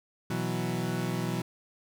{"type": "chord", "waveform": "30% pulse", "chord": "B suspended fourth", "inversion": "none", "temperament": "equal", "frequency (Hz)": [123.47, 164.81, 185], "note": ["B2", "E3", "F#3"], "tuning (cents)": [0, 0, 0], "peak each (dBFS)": -31, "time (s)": [0.3, 1.42], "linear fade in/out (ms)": 5, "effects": []}